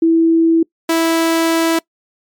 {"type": "tone pair in turn", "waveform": ["sine", "sawtooth"], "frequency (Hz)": [328.7, 328.7], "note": ["E4", "E4"], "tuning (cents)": [-5, -5], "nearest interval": "unison", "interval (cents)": 0, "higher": "neither", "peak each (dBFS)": -8, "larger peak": "neither", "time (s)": [[0.02, 0.63], [0.89, 1.79]], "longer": "second", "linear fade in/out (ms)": 5, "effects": ["noise-tail reverb RT60 0.1 s tail -24 dB re dry", "MP3 96 kbps"]}